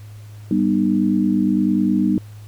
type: chord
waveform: sine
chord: G augmented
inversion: none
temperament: just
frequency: 196 / 245 / 306.2 Hz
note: G3 / B3 / D#4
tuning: 0 / -14 / -28 cents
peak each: -18 / -20 / -19 dBFS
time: 0.51-2.18 s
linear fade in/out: 2 ms
effects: added 105 Hz sine -35 dBFS peak until 2.47 s + pink hiss -51 dBFS RMS until 2.47 s